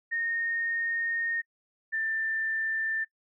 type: tone pair in turn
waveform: sine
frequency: 1845 / 1781.9 Hz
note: A#6 / A6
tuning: -18 / +21 cents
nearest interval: minor second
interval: 61 cents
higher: first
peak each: -27 dBFS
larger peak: neither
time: 0.11-1.42 / 1.92-3.05 s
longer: first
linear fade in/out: 20 ms
effects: noise-tail reverb RT60 0.1 s tail -24 dB re dry